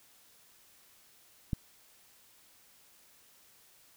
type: click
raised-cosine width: 5 ms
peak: -18 dBFS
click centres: 1.532 s
effects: white hiss -62 dBFS RMS until 3.96 s